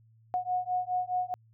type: beating tone pair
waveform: sine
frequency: 726 / 730.8 Hz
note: F#5 / F#5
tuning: -33 / -22 cents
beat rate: 4.8 Hz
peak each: -31 dBFS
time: 0.34-1.34 s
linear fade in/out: 0 ms
effects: added 112 Hz sine -58 dBFS peak until 1.53 s